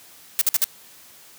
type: noise bursts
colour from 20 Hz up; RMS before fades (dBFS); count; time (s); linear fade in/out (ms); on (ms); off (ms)
blue; -18; 4; 0.39-0.642; 0; 24; 52
effects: white hiss -48 dBFS RMS until 1.38 s + high-pass 80 Hz 12 dB/octave

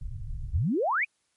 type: low-pass noise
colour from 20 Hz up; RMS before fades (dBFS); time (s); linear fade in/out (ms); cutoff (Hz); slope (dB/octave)
pink; -35; 0.01-0.62; 5; 140; 96
type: exponential sweep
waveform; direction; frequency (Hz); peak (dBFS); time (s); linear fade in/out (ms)
sine; up; 65.41 to 2567; -23; 0.53-1.05; 10
effects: white hiss -73 dBFS RMS until 1.36 s + MP3 48 kbps

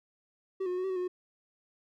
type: tone with pitch steps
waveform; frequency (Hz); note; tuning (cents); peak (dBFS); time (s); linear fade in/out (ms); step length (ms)
triangle; 382 / 360 / 362.6 / 369.2 / 383.1 / 373.1 / 360.1 / 363.5; G4 / F#4 / F#4 / F#4 / G4 / F#4 / F#4 / F#4; -45 / -47 / -35 / -4 / -40 / +14 / -47 / -31; -28; 0.6-1.08; 10; 60
effects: none

